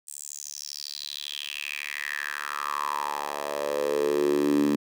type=tone with high-pass filter sweep; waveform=10% pulse; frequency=72.7 Hz; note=D2; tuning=17 cents flat; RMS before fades=-29 dBFS; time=0.07-4.76 s; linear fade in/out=10 ms; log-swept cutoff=8500 to 250 Hz; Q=5.6; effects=none